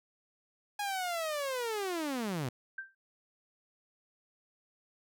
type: linear sweep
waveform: sawtooth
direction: down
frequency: 830.6 to 116.5 Hz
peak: -29 dBFS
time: 0.79-2.49 s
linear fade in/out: 5 ms
type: tone with exponential decay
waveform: sine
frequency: 1568 Hz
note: G6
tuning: in tune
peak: -34 dBFS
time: 2.78-2.95 s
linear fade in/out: 5 ms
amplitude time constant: 36 ms
effects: none